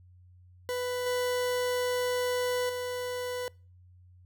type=tone with level steps; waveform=40% pulse; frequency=496 Hz; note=B4; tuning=7 cents sharp; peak=-29 / -26 / -31 dBFS; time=0.69-3.48 s; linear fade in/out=0 ms; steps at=1.06 / 2.69 s; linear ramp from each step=5 ms; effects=noise-tail reverb RT60 0.4 s tail -26 dB re dry + added 90 Hz sine -53 dBFS peak until 4.25 s